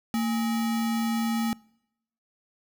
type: tone with sample-and-hold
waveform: sine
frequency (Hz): 227.4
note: A#3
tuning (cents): -43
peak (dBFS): -23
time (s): 0.14-1.53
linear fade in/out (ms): 0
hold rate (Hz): 1050
effects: noise-tail reverb RT60 0.8 s tail -25 dB re dry